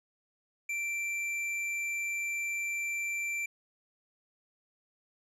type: tone with hard clipping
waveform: triangle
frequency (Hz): 2349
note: D7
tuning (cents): 0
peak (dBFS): -33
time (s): 0.69-3.46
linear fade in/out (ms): 5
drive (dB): 11
effects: none